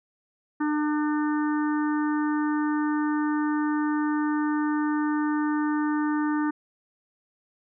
harmonic tone, 300 Hz, D4, 37 cents sharp, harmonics 1 / 3 / 4 / 5 / 6, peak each -23 / -33 / -35 / -37 / -39 dBFS, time 0.6-6.51 s, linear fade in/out 10 ms, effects none

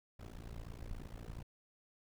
brown noise with amplitude modulation, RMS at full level -43 dBFS, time 0.19-1.43 s, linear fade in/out 10 ms, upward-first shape sine, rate 57 Hz, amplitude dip 100%, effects none

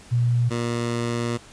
sine / 15% pulse tone pair in turn, 120.1 / 118.38 Hz, B2 / A#2, -48 / +27 cents, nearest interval unison, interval 25 cents, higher first, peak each -17 dBFS, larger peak neither, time 0.11-0.5 / 0.5-1.38 s, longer second, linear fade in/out 20 ms, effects pink hiss -47 dBFS RMS until 1.52 s + resampled to 22050 Hz

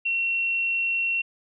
sine tone, 2725 Hz, F7, 43 cents flat, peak -22 dBFS, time 0.05-1.22 s, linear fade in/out 10 ms, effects none

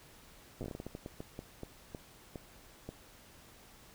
slowing click train, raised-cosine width 2 ms, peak -28 dBFS, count 18, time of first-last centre 0.61-2.89 s, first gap 8 ms, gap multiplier 1.3, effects pink hiss -58 dBFS RMS until 3.94 s

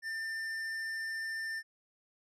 sine tone with tanh clipping, 1793 Hz, A6, 32 cents sharp, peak -37 dBFS, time 0.02-1.63 s, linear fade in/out 50 ms, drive 11 dB, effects none

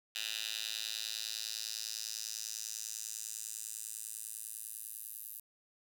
10% pulse tone with high-pass filter sweep, 110 Hz, A2, in tune, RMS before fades -42 dBFS, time 0.15-5.4 s, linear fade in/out 5 ms, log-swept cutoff 3200 to 12000 Hz, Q 2.3, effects none

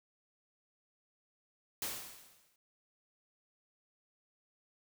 white noise with exponential decay, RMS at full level -36 dBFS, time 1.82-2.56 s, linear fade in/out 2 ms, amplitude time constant 160 ms, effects none

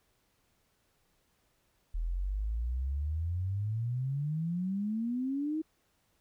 sine exponential sweep, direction up, 39.52 to 321.3 Hz, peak -30 dBFS, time 1.94-5.62 s, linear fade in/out 10 ms, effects pink hiss -73 dBFS RMS until 6.2 s

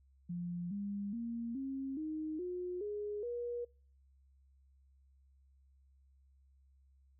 sine tone with pitch steps, 174.61 / 201.7 / 233.1 / 269.3 / 311.1 / 359.5 / 415.3 / 479.8 Hz, F3 / G3 / A#3 / C#4 / D#4 / F#4 / G#4 / A#4, 0 / +50 / 0 / -50 / 0 / -50 / 0 / +50 cents, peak -37 dBFS, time 0.29-3.65 s, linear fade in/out 10 ms, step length 420 ms, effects noise-tail reverb RT60 0.4 s tail -26 dB re dry + added 67 Hz sine -64 dBFS peak until 7.19 s

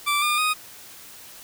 20% pulse tone with pitch steps, 1169 / 1206.7 / 1245.7 Hz, D6 / D6 / D#6, -8 / +47 / +2 cents, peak -15 dBFS, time 0.06-0.54 s, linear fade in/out 20 ms, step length 160 ms, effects white hiss -44 dBFS RMS until 1.43 s

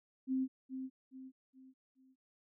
sine tone with echo, 261.8 Hz, C4, 1 cent sharp, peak -31 dBFS, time 0.27-0.48 s, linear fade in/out 50 ms, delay 420 ms, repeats 4, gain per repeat -8 dB, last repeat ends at 2.16 s, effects none

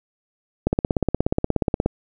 click train, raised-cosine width 2 ms, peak -5 dBFS, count 21, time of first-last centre 0.67-1.86 s, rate 16.8 Hz, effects none

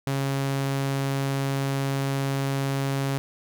sawtooth tone, 137.1 Hz, C#3, 19 cents flat, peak -20 dBFS, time 0.07-3.18 s, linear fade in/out 0 ms, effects none

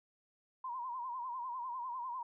sine tone with vibrato, 992 Hz, B5, 7 cents sharp, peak -38 dBFS, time 0.64-2.23 s, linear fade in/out 5 ms, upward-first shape sine, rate 10 Hz, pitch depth 100 cents each way, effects none

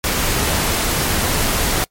pink noise, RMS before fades -18 dBFS, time 0.04-1.84 s, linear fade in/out 0 ms, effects noise-tail reverb RT60 0.1 s tail -23 dB re dry + MP3 64 kbps

